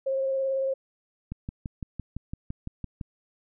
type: tone with vibrato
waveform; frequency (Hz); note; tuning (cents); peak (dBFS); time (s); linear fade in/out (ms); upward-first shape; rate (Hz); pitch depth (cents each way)
sine; 536; C5; +42; -24; 0.06-0.74; 10; sine; 18; 15
type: click train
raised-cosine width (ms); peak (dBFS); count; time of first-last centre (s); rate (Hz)
5; -21; 11; 1.32-3.012; 5.91
effects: none